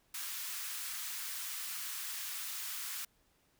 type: high-pass noise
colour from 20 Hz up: white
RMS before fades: -41 dBFS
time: 0.14-3.05 s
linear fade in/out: 5 ms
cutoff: 1100 Hz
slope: 24 dB/octave
effects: pink hiss -72 dBFS RMS until 3.59 s